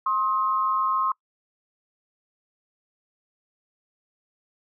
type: tone pair together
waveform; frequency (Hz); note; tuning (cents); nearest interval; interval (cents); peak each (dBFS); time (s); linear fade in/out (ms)
sine; 1061 / 1267.6; C6 / D#6; +24 / +32; minor third; 308; -22 / -26; 0.06-1.12; 5
effects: noise-tail reverb RT60 0.1 s tail -25 dB re dry